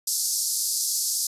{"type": "band-pass noise", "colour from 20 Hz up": "pink", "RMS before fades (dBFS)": -26, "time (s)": [0.07, 1.27], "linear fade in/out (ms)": 5, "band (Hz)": [4700, 13000], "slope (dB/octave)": 48, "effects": ["resampled to 32000 Hz"]}